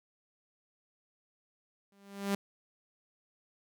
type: tone with exponential growth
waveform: sawtooth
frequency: 198.9 Hz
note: G3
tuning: 25 cents sharp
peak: -23 dBFS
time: 1.92-2.35 s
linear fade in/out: 2 ms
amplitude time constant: 93 ms
effects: none